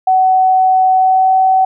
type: tone with pitch glide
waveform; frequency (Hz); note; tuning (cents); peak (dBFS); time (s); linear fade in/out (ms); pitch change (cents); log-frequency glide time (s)
sine; 751 to 757.1; F#5 to F#5; +26 to +40; -7; 0.07-1.65; 5; +14; 0.92-1.34
effects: none